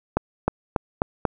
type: accelerating click train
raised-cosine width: 1 ms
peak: -5 dBFS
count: 5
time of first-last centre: 0.17-1.252 s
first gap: 310 ms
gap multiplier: 0.91
effects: none